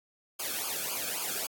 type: noise with flanger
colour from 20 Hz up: white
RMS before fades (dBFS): -34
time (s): 0.39-1.47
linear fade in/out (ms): 10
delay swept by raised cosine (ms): 0.52 to 1.05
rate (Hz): 3.7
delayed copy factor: -1
effects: AAC 64 kbps